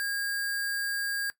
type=tone with sample-and-hold; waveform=sine; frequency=1629 Hz; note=G#6; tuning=34 cents flat; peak=-28 dBFS; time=0-1.3 s; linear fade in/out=0 ms; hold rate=6300 Hz; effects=noise-tail reverb RT60 0.1 s tail -17 dB re dry